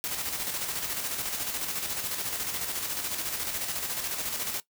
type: noise with tremolo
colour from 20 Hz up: white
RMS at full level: -31 dBFS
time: 0.04-4.6 s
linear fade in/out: 0 ms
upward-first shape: square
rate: 14 Hz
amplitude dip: 40%
effects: noise-tail reverb RT60 0.1 s tail -17 dB re dry